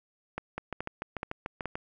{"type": "two click trains", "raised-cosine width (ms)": 0.5, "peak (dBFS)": [-18, -19], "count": [4, 9], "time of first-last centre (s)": [[0.38, 1.657], [0.58, 1.755]], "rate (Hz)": [2.35, 6.81], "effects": []}